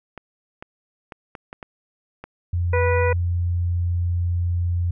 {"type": "clicks", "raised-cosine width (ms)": 0.5, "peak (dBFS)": -20, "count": 7, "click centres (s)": [0.177, 0.625, 1.122, 1.352, 1.529, 1.628, 2.24]}
{"type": "tone", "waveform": "sine", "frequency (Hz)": 87.31, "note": "F2", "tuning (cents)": 0, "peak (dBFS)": -19, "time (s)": [2.53, 4.91], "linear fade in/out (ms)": 5}
{"type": "harmonic tone", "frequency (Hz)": 490, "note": "B4", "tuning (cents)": -14, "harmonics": [1, 2, 3, 4, 5], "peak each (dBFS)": [-20, -26, -30, -29, -31], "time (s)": [2.73, 3.13], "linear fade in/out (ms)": 5}
{"effects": []}